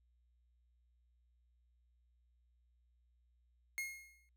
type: tone with exponential decay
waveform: 45% pulse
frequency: 2150 Hz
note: C7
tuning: 47 cents sharp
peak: -36 dBFS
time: 3.78-4.29 s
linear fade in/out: 0 ms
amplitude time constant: 110 ms
effects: added 60 Hz sine -70 dBFS peak until 4.36 s